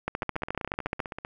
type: two click trains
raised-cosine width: 0.5 ms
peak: -13 / -20 dBFS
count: 14 / 17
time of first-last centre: 0.08-1.002 / 0.23-1.249 s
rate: 14.1 / 15.7 Hz
effects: none